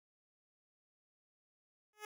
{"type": "tone with exponential growth", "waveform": "10% pulse", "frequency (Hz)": 422.5, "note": "G#4", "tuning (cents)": 30, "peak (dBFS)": -33, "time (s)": [1.93, 2.05], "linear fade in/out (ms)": 2, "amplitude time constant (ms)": 24, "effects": []}